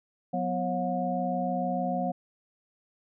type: tone cluster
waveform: sine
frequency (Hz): 182.4 / 249 / 543 / 721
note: F#3 / B3 / C#5 / F#5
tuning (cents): -24 / +14 / -36 / -45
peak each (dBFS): -32 / -33 / -34 / -30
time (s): 0.33-2.12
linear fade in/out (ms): 10
effects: none